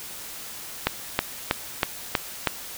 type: click train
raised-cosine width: 0.3 ms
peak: -3 dBFS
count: 6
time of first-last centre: 0.87-2.473 s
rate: 3.12 Hz
effects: white hiss -38 dBFS RMS until 2.77 s